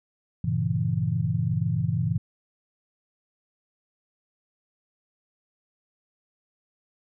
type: chord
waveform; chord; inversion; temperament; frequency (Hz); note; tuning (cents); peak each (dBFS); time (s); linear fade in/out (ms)
sine; G diminished seventh; none; equal; 98 / 116.54 / 138.59 / 164.81; G2 / Bb2 / Db3 / Fb3; 0 / 0 / 0 / 0; -30 / -27 / -29 / -27; 0.44-2.18; 5
effects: none